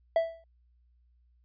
triangle tone with exponential decay, 659.3 Hz, E5, in tune, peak -17 dBFS, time 0.16-0.44 s, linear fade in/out 2 ms, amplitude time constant 59 ms, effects added 60 Hz sine -62 dBFS peak until 1.44 s + resampled to 11025 Hz

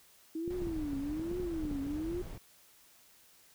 sine tone with vibrato, 315.2 Hz, D#4, 23 cents sharp, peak -34 dBFS, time 0.35-2.22 s, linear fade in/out 5 ms, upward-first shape triangle, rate 1.2 Hz, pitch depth 260 cents each way
clicks, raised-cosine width 3 ms, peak -29 dBFS, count 10, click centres 0.478 / 0.62 / 0.671 / 0.933 / 1.197 / 1.315 / 1.399 / 1.652 / 1.713 / 1.868 s
brown noise, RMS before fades -43 dBFS, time 0.5-2.38 s, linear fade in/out 5 ms
effects white hiss -62 dBFS RMS until 3.54 s

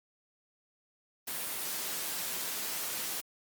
white noise, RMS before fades -36 dBFS, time 1.27-3.21 s, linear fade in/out 10 ms, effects high-pass 150 Hz 12 dB/octave + Opus 32 kbps

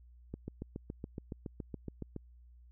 click train, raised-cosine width 3 ms, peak -27 dBFS, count 14, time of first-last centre 0.34-2.163 s, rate 7.13 Hz, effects added 60 Hz sine -55 dBFS peak until 2.71 s

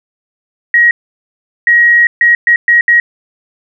sine tone bursts at uneven times, 1895 Hz, A#6, 28 cents sharp, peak -4 dBFS, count 6, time 0.74-0.91 / 1.67-2.07 / 2.21-2.35 / 2.47-2.56 / 2.68-2.81 / 2.88-3 s, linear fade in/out 2 ms, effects none

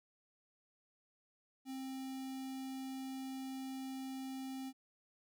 square tone with notch filter, 264.4 Hz, C4, 18 cents sharp, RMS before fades -44 dBFS, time 1.65-4.73 s, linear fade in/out 50 ms, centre 1500 Hz, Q 1.2, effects none

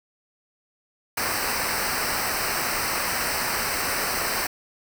pink noise with comb filter, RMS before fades -26 dBFS, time 1.17-4.47 s, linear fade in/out 5 ms, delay 0.29 ms, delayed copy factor -0.8, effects none

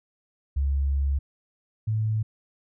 sine tone pair in turn, 69.3 / 109.06 Hz, C#2 / A2, 0 / -15 cents, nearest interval minor sixth, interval 785 cents, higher second, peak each -21 / -22 dBFS, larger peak first, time 0.56-1.19 / 1.87-2.23 s, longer first, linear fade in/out 10 ms, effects none

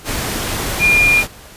sine tone in noise, 2415 Hz, D7, 48 cents sharp, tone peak -9 dBFS, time 0.79-1.24 s, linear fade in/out 50 ms, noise pink, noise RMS -21 dBFS, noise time 0.04-1.28 s, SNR +9 dB, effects pink hiss -39 dBFS RMS until 1.56 s + resampled to 32000 Hz

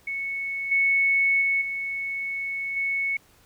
sine tone with level steps, 2209 Hz, C#7, 7 cents flat, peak -27 / -18 / -20 / -27 / -23 dBFS, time 0.07-3.17 s, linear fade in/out 5 ms, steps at 0.71 / 1.41 / 1.61 / 2.76 s, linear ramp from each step 10 ms, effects pink hiss -58 dBFS RMS until 3.45 s

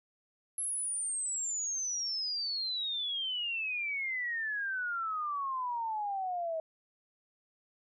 sine exponential sweep, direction down, 11130 to 634 Hz, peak -32 dBFS, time 0.58-6.6 s, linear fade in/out 2 ms, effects none

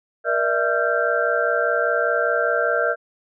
sine tone cluster, 474.2 / 595 / 660 / 1374 / 1568 Hz, A#4 / D5 / E5 / F6 / G6, +30 / +22 / +2 / -29 / 0 cents, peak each -24 dBFS, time 0.24-2.96 s, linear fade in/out 50 ms, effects none

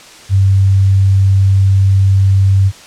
sine tone, 97 Hz, G2, 18 cents flat, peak -6 dBFS, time 0.29-2.72 s, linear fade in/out 50 ms, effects white hiss -36 dBFS RMS until 2.86 s + low-pass 7000 Hz 12 dB/octave

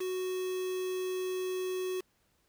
triangle tone with quantisation, 370 Hz, F#4, in tune, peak -30 dBFS, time 0-2.01 s, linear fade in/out 10 ms, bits 7, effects pink hiss -72 dBFS RMS until 2.48 s

